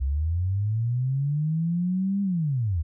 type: linear two-way sweep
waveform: sine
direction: up then down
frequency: 63.7 to 201.7 to 73.1 Hz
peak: -22 dBFS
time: 0-2.83 s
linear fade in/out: 20 ms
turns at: 2.22 s
effects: none